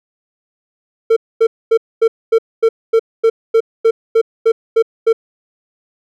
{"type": "tone bursts", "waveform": "triangle", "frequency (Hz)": 452.2, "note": "A4", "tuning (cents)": 47, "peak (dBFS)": -5, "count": 14, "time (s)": [1.1, 5.13], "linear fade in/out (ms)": 10, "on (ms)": 65, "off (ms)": 240, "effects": []}